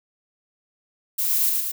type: noise with echo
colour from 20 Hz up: violet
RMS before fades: -23 dBFS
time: 1.18-1.5 s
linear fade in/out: 10 ms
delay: 110 ms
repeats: 2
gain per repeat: -2 dB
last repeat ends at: 1.72 s
effects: none